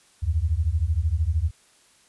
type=beating tone pair; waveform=sine; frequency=73.8 / 86.8 Hz; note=D2 / F2; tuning=+9 / -10 cents; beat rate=13 Hz; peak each=-23 dBFS; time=0.22-1.51 s; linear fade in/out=20 ms; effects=white hiss -58 dBFS RMS until 2.08 s + resampled to 24000 Hz